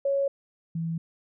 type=tone pair in turn; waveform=sine; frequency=554.4 / 164.82 Hz; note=C#5 / E3; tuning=0 / 0 cents; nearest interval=octave + major sixth; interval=2100 cents; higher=first; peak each=-22 / -27 dBFS; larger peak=first; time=0.05-0.28 / 0.75-0.98 s; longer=neither; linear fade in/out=5 ms; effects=none